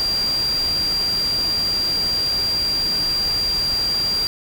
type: tone in noise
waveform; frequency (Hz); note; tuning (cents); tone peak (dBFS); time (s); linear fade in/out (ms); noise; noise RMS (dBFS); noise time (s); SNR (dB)
sine; 4747; D8; +18; -18; 0-4.27; 0; pink; -31; 0-4.27; +10
effects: none